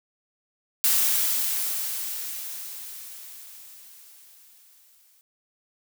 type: noise with exponential decay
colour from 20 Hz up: blue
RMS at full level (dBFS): -20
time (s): 0.84-5.21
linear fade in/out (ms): 0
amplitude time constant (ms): 950
effects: none